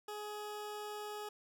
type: tone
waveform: 20% pulse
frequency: 419.3 Hz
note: G#4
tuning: 17 cents sharp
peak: -37 dBFS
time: 0.08-1.29 s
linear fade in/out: 5 ms
effects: none